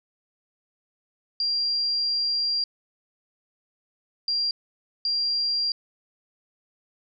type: tone bursts at uneven times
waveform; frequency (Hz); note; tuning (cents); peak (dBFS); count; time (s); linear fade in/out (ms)
sine; 4761; D8; +23; -22; 3; 1.4-2.64 / 4.28-4.51 / 5.05-5.72; 2
effects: none